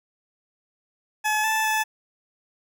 20% pulse tone with pitch steps, 855 / 876 / 869 Hz, A5 / A5 / A5, -50 / -8 / -22 cents, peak -16 dBFS, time 1.24-1.84 s, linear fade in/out 20 ms, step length 200 ms, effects none

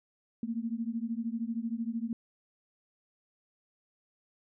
sine beating tone pair, 224.2 / 237.2 Hz, A3 / A#3, +33 / +30 cents, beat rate 13 Hz, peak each -34 / -35 dBFS, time 0.43-2.13 s, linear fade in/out 2 ms, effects none

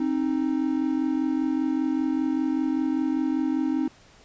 triangle tone pair together, 266 / 311.1 Hz, C4 / D#4, +29 / 0 cents, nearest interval minor third, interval 271 cents, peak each -23 dBFS, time 0-3.88 s, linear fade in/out 5 ms, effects pink hiss -54 dBFS RMS until 4.24 s + resampled to 16000 Hz

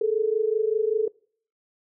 sine tone pair together, 424.2 / 449.4 Hz, G#4 / A4, +37 / +37 cents, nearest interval minor second, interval 100 cents, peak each -23 dBFS, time 0.01-1.08 s, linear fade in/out 5 ms, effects noise-tail reverb RT60 0.5 s tail -24 dB re dry

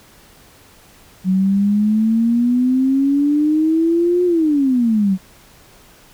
sine exponential two-way sweep, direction up then down, 184.4 to 360.5 to 184.4 Hz, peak -12 dBFS, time 1.24-5.18 s, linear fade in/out 50 ms, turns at 4.25 s, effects pink hiss -47 dBFS RMS until 6.13 s

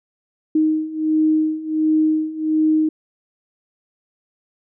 sine beating tone pair, 311.1 / 312.5 Hz, D#4 / D#4, 0 / +8 cents, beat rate 1.4 Hz, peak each -20 / -17 dBFS, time 0.55-2.89 s, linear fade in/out 5 ms, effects none

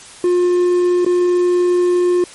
triangle tone with dropouts, 355.9 Hz, F4, 33 cents sharp, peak -9 dBFS, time 0.24-2.24 s, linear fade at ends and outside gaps 2 ms, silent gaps 1.048-1.063 s, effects white hiss -38 dBFS RMS until 2.34 s + MP3 48 kbps

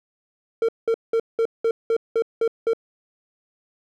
triangle tone bursts, 455.5 Hz, A#4, 40 cents flat, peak -15 dBFS, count 9, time 0.62-2.734 s, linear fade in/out 2 ms, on 66 ms, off 190 ms, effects none

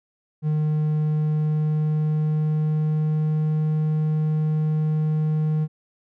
triangle tone with pitch glide, 152.9 to 154.59 Hz, D#3 to D#3, -30 to -11 cents, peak -17 dBFS, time 0.42-5.68 s, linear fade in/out 50 ms, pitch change +19 cents, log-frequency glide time 1.08-3.66 s, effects none

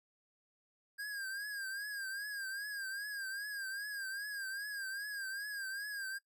square tone with vibrato, 1618 Hz, G#6, 46 cents flat, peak -40 dBFS, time 0.98-6.19 s, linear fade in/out 20 ms, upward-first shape triangle, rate 2.5 Hz, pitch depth 93 cents each way, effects noise-tail reverb RT60 0.1 s tail -19 dB re dry

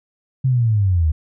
sine linear sweep, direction down, 134.1 to 74 Hz, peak -13 dBFS, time 0.44-1.12 s, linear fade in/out 10 ms, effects none

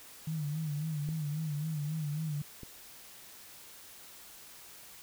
sine tone with vibrato, 152.7 Hz, D#3, 32 cents flat, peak -32 dBFS, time 0.27-2.42 s, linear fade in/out 5 ms, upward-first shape sine, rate 3.7 Hz, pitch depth 88 cents each way
clicks, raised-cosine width 3 ms, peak -32 / -32 dBFS, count 2, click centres 1.089 / 2.633 s
effects white hiss -52 dBFS RMS until 5.02 s

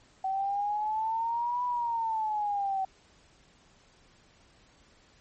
sine exponential two-way sweep, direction up then down, 760 to 987.8 to 760 Hz, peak -27 dBFS, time 0.24-2.85 s, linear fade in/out 5 ms, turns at 1.64 s, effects pink hiss -61 dBFS RMS until 5.2 s + MP3 32 kbps

